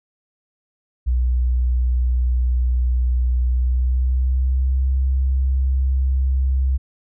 sine tone with pitch glide, 61.74 to 65.79 Hz, B1 to C2, 0 to +10 cents, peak -15 dBFS, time 1.06-6.78 s, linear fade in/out 20 ms, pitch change +110 cents, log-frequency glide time 3.43-4.9 s, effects none

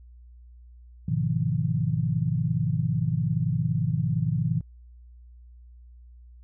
sine chord, F half-diminished seventh, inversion first, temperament just, 104.77 / 125.72 / 157.15 / 174.61 Hz, Ab2 / Cb3 / Eb3 / F3, +16 / +31 / +18 / 0 cents, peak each -30 / -27 / -26 / -31 dBFS, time 1.08-4.61 s, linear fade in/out 5 ms, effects added 60 Hz sine -46 dBFS peak until 6.43 s

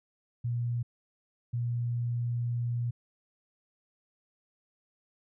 sine tone pair in turn, 119.6 / 119.6 Hz, A#2 / A#2, +45 / +45 cents, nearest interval unison, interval 0 cents, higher neither, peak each -28 dBFS, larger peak neither, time 0.44-0.83 / 1.53-2.91 s, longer second, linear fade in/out 10 ms, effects none

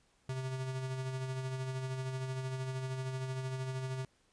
square tone with tremolo, 130.81 Hz, C3, in tune, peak -35 dBFS, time 0.29-4.05 s, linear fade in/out 2 ms, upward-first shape sine, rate 13 Hz, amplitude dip 40%, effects pink hiss -71 dBFS RMS until 4.32 s + resampled to 22050 Hz

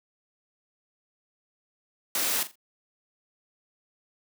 white noise with echo, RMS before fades -27 dBFS, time 2.15-2.43 s, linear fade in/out 2 ms, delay 42 ms, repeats 3, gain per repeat -12 dB, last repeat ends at 2.556 s, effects high-pass 200 Hz 12 dB/octave

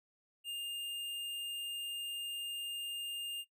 sine tone with hard clipping, 2812 Hz, F7, 11 cents sharp, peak -39 dBFS, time 0.44-3.45 s, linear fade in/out 50 ms, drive 11 dB, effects noise-tail reverb RT60 0.1 s tail -18 dB re dry

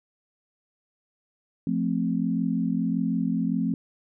sine chord, F major, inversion none, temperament equal, 174.61 / 220 / 261.6 Hz, F3 / A3 / C4, 0 / 0 / 0 cents, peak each -27 dBFS, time 1.67-3.74 s, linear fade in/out 2 ms, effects none

